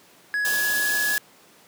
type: tone with pitch glide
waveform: triangle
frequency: 1676 to 1686.7 Hz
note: G#6 to G#6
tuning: +15 to +26 cents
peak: -20 dBFS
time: 0.34-1.18 s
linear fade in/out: 0 ms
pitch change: +11 cents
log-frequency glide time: 0.45-0.98 s
type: band-stop noise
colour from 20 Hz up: white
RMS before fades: -28 dBFS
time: 0.45-1.18 s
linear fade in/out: 0 ms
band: 1200 to 2600 Hz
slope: 48 dB/octave
effects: pink hiss -53 dBFS RMS until 1.67 s + high-pass 200 Hz 12 dB/octave